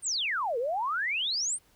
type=exponential two-way sweep; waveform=sine; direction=down then up; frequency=9397 to 449.6 to 9397 Hz; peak=-27 dBFS; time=0.02-1.59 s; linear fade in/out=50 ms; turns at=0.58 s; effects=pink hiss -64 dBFS RMS until 1.75 s